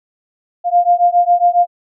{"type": "beating tone pair", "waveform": "sine", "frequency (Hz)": [698.5, 705.8], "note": ["F5", "F5"], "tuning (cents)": [0, 18], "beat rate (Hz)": 7.3, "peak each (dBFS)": -12, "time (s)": [0.64, 1.67], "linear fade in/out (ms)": 50, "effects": []}